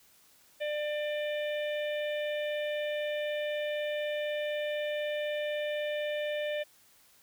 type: harmonic tone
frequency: 596 Hz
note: D5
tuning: 25 cents sharp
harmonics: 1 / 3 / 4 / 5 / 6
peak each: -31 / -41 / -43 / -45 / -47 dBFS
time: 0.6-6.64 s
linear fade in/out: 20 ms
effects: white hiss -62 dBFS RMS until 7.22 s